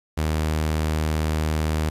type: tone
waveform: sawtooth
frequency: 77.78 Hz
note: D#2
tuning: in tune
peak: -17 dBFS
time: 0.17-1.9 s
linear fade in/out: 10 ms
effects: resampled to 32000 Hz + 8-bit